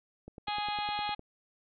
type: click train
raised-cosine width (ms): 2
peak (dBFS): -32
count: 10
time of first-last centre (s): 0.28-1.194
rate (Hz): 9.85
type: harmonic tone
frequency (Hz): 415.3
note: G#4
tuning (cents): 0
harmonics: 2 / 3 / 4 / 5 / 6 / 7 / 8 / 9 / 10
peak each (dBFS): -33 / -42 / -46 / -46 / -42 / -48 / -41 / -48 / -44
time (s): 0.47-1.15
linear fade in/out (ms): 10
effects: none